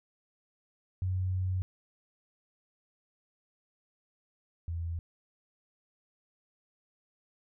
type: tone pair in turn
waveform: sine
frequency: 92.7 / 83.89 Hz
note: F#2 / E2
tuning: +4 / +31 cents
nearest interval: major second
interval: 173 cents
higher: first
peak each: -28 / -32 dBFS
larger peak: first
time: 1.02-1.62 / 4.68-4.99 s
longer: first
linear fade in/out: 0 ms
effects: none